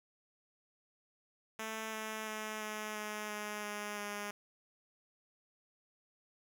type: tone with pitch steps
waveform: 5% pulse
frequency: 220.3 / 218.1 / 216 / 213.9 / 211.8 / 209.7 / 207.7 / 205.7 Hz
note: A3 / A3 / A3 / A3 / G#3 / G#3 / G#3 / G#3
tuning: +2 / -15 / -32 / -49 / +34 / +17 / 0 / -16 cents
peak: -28 dBFS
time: 1.59-4.31 s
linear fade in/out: 5 ms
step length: 340 ms
effects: none